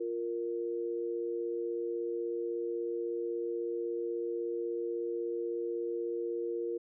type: tone pair together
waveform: sine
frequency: 349.2 / 465.5 Hz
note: F4 / A#4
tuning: 0 / -2 cents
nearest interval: perfect fourth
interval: 498 cents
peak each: -35 / -35 dBFS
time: 0-6.78 s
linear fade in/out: 10 ms
effects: none